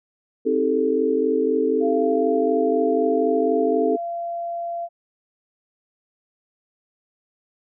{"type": "chord", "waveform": "sine", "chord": "A half-diminished seventh", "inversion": "first", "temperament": "just", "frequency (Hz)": [264, 316.8, 396, 440], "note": ["C4", "Eb4", "G4", "A4"], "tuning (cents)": [16, 31, 18, 0], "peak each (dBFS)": [-24, -25, -25, -20], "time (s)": [0.45, 3.97], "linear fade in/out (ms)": 20}
{"type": "tone", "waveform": "sine", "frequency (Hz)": 685, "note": "F5", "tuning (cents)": -34, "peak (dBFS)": -25, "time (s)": [1.8, 4.89], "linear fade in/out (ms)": 50}
{"effects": []}